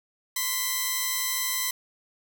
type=tone pair together; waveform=5% pulse; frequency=1046.5 / 1981.2 Hz; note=C6 / B6; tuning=0 / +5 cents; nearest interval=major seventh; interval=1105 cents; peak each=-18 / -17 dBFS; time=0.36-1.71 s; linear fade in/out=5 ms; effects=none